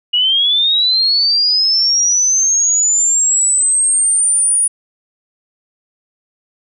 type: linear sweep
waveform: sine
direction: up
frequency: 2880 to 9690 Hz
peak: -10 dBFS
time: 0.13-4.68 s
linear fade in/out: 10 ms
effects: none